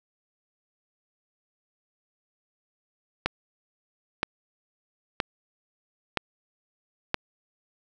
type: click train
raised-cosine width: 0.3 ms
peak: -7 dBFS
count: 5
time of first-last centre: 3.26-7.143 s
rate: 1.03 Hz
effects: none